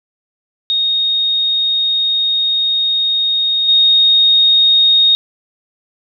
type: tone with level steps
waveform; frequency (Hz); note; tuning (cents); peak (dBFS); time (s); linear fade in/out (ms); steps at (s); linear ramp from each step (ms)
sine; 3721; A#7; -4; -12 / -7; 0.7-5.15; 0; 3.68; 10
effects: none